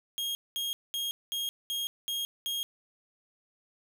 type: tone bursts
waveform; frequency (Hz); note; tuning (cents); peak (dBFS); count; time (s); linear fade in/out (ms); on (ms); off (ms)
40% pulse; 3255; G#7; -36; -30; 7; 0.18-2.63; 0; 170; 210
effects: none